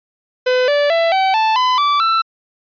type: tone with pitch steps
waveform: 45% pulse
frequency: 505 / 580.1 / 666.4 / 765.4 / 879.3 / 1010 / 1160.2 / 1332.7 Hz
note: B4 / D5 / E5 / G5 / A5 / B5 / D6 / E6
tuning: +39 / -21 / +19 / -42 / -1 / +39 / -21 / +19 cents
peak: -12 dBFS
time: 0.46-2.22 s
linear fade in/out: 10 ms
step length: 220 ms
effects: resampled to 11025 Hz